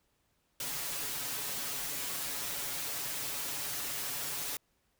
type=noise with comb filter; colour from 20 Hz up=white; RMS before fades=-37 dBFS; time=0.6-4.57 s; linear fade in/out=2 ms; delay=7.1 ms; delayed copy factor=+0.95; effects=pink hiss -75 dBFS RMS until 4.99 s